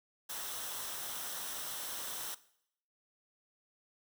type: noise with comb filter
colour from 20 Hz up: white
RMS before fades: -41 dBFS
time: 0.29-2.35 s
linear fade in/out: 10 ms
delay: 0.43 ms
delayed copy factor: -0.5
effects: noise-tail reverb RT60 0.7 s tail -18 dB re dry